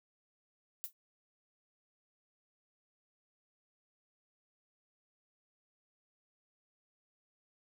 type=noise with exponential decay; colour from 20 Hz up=violet; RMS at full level=-36 dBFS; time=0.84-0.93 s; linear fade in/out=0 ms; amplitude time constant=18 ms; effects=none